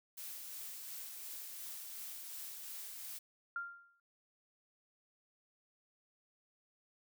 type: noise with tremolo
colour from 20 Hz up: blue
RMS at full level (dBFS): -46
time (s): 0.17-3.19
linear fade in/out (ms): 10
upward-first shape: sine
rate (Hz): 2.8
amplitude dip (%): 25
type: tone with exponential decay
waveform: sine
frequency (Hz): 1393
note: F6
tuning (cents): -5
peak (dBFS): -35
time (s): 3.56-4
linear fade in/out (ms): 2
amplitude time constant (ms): 94
effects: none